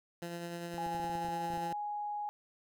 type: tone with tremolo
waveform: 15% pulse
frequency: 171.5 Hz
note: F3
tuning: 31 cents flat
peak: -32 dBFS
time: 0.22-1.73 s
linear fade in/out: 2 ms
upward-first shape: sine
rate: 10 Hz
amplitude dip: 30%
type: clicks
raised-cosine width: 3 ms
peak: -37 dBFS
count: 12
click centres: 0.742 / 0.865 / 0.948 / 0.999 / 1.045 / 1.097 / 1.153 / 1.248 / 1.286 / 1.503 / 1.537 / 1.575 s
type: tone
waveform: sine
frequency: 830.6 Hz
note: G#5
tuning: in tune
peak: -35 dBFS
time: 0.78-2.29 s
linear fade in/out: 0 ms
effects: none